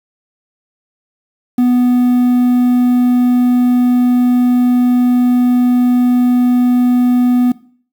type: tone with quantisation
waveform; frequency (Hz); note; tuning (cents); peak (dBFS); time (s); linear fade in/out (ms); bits
triangle; 246.9; B3; 0; -6; 1.58-7.52; 5; 6
effects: noise-tail reverb RT60 0.5 s tail -19 dB re dry